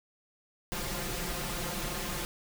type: noise with comb filter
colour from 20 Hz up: pink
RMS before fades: -35 dBFS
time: 0.72-2.25 s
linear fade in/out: 0 ms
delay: 5.7 ms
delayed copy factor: +1
effects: none